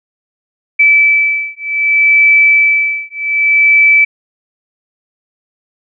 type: beating tone pair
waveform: sine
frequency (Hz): 2311 / 2311.65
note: D7 / D7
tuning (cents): -28 / -28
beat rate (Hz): 0.65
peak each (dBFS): -10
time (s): 0.79-4.05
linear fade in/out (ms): 10
effects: none